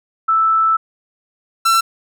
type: tone pair in turn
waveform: sine / 45% pulse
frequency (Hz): 1318.5 / 1344.7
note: E6 / E6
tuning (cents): 0 / +34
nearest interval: unison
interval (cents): 34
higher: second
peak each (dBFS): -11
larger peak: neither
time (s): 0.28-0.77 / 1.65-1.81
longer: first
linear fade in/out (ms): 10
effects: none